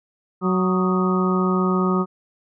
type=harmonic tone with a mistuned harmonic; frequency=185.5 Hz; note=F#3; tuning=5 cents sharp; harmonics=1 / 2 / 3 / 4 / 5 / 6 / 7; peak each=-19 / -23 / -34 / -34 / -32 / -30 / -25 dBFS; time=0.41-2.06 s; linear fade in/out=50 ms; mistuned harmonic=7; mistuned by=-72 cents; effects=none